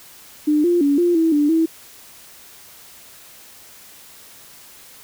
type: tone with pitch steps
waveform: sine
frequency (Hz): 300.3 / 348.7 / 284.3 / 348.8 / 325.9 / 293.5 / 324.8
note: D4 / F4 / C#4 / F4 / E4 / D4 / E4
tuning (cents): +39 / -3 / +44 / -2 / -20 / -1 / -26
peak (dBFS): -13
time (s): 0.47-1.66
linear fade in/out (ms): 10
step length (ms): 170
effects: white hiss -44 dBFS RMS until 5.03 s